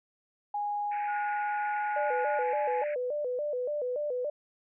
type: tone with pitch glide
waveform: sine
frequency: 825 to 841.8 Hz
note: G#5 to G#5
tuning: -12 to +23 cents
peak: -29 dBFS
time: 0.54-2.84 s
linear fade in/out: 5 ms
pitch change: +35 cents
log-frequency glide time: 0.78-2.41 s
type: band-pass noise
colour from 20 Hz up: pink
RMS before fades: -45 dBFS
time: 0.91-2.95 s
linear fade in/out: 10 ms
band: 1500 to 2500 Hz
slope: 96 dB/octave
type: tone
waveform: sine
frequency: 1447 Hz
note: F#6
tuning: 39 cents flat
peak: -36 dBFS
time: 1.07-2.44 s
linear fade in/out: 20 ms
type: tone with vibrato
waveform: sine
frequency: 543 Hz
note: C#5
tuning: 36 cents flat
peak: -29 dBFS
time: 1.96-4.3 s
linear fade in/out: 5 ms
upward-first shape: square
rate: 3.5 Hz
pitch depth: 150 cents each way
effects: none